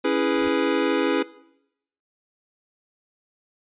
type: chord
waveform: square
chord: C# minor seventh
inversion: none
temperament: equal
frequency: 277.2 / 329.6 / 415.3 / 493.9 Hz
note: C#4 / E4 / G#4 / B4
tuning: 0 / 0 / 0 / 0 cents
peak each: -26 dBFS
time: 0.04-1.23 s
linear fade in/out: 10 ms
type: noise with exponential growth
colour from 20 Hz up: pink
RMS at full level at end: -38 dBFS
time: 0.11-0.49 s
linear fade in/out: 1 ms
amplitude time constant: 82 ms
effects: noise-tail reverb RT60 0.8 s tail -19 dB re dry + resampled to 8000 Hz